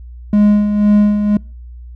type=tone with tremolo; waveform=triangle; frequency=207.7 Hz; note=G#3; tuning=in tune; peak=-4 dBFS; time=0.33-1.37 s; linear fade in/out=2 ms; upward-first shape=sine; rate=2 Hz; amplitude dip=55%; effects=noise-tail reverb RT60 0.4 s tail -26 dB re dry + added 60 Hz sine -30 dBFS peak until 1.95 s